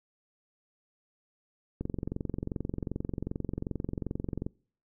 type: click train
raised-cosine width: 3 ms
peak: -20 dBFS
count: 61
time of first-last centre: 1.81-4.465 s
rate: 22.6 Hz
effects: noise-tail reverb RT60 0.5 s tail -26 dB re dry